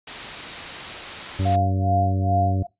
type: noise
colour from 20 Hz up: white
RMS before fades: -32 dBFS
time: 0.07-1.56 s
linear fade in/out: 5 ms
type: harmonic tone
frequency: 95.1 Hz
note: F#2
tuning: 48 cents sharp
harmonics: 1 / 2 / 3 / 4 / 5 / 6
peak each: -20 / -30 / -30 / -37 / -44 / -37 dBFS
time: 1.39-2.63 s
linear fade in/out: 5 ms
type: tone with tremolo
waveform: sine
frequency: 698.5 Hz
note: F5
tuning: in tune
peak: -18 dBFS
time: 1.45-2.67 s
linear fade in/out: 10 ms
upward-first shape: sine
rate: 2.4 Hz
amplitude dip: 95%
effects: noise-tail reverb RT60 0.2 s tail -22 dB re dry + resampled to 8000 Hz